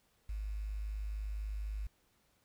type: tone with quantisation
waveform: sine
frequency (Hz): 51.91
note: G#1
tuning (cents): 0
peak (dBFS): -36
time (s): 0.29-1.87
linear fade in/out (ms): 5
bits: 10
effects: pink hiss -73 dBFS RMS until 2.44 s